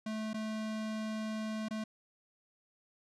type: tone with dropouts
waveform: square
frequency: 217.5 Hz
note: A3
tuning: 20 cents flat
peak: -36 dBFS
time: 0.06-1.84 s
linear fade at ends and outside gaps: 5 ms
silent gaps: 0.333-0.342 / 1.685-1.708 s
effects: low-pass 7000 Hz 12 dB/octave